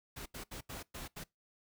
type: noise bursts at uneven times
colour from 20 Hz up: pink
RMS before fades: -45 dBFS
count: 6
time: 0.16-0.26 / 0.34-0.44 / 0.51-0.61 / 0.69-0.83 / 0.94-1.08 / 1.16-1.24 s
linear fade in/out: 10 ms
effects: noise-tail reverb RT60 0.2 s tail -23 dB re dry